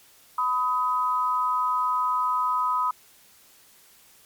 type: tone pair together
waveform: sine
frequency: 1000 / 1259.9 Hz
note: B5 / D#6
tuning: +21 / +21 cents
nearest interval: major third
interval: 400 cents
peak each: -24 dBFS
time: 0.38-2.91 s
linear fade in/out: 5 ms
effects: white hiss -55 dBFS RMS until 4.25 s + MP3 96 kbps